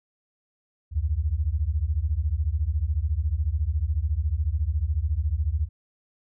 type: beating tone pair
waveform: sine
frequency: 69.3 / 83.3 Hz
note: C#2 / E2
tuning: 0 / +19 cents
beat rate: 14 Hz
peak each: -25 dBFS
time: 0.91-5.69 s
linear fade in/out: 50 ms
effects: none